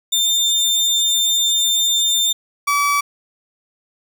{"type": "tone pair in turn", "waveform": "30% pulse", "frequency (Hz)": [3602, 1147.4], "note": ["A7", "D6"], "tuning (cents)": [40, -41], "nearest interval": "octave + minor sixth", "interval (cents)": 1981, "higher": "first", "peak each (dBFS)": -12, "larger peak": "neither", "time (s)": [[0.12, 2.33], [2.67, 3.01]], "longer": "first", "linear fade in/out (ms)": 10, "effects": ["9-bit"]}